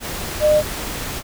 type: tone in noise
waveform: sine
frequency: 606 Hz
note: D#5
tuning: 46 cents flat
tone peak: -11 dBFS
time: 0.4-0.63 s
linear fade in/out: 50 ms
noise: pink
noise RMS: -27 dBFS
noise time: 0-1.23 s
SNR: +13 dB
effects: none